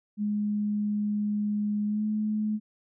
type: tone with pitch glide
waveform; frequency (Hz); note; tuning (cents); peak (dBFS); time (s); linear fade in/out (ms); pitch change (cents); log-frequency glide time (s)
sine; 208.3 to 213.4; G#3 to G#3; +5 to +47; -25; 0.17-2.6; 50; +42; 1.86-2.04
effects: none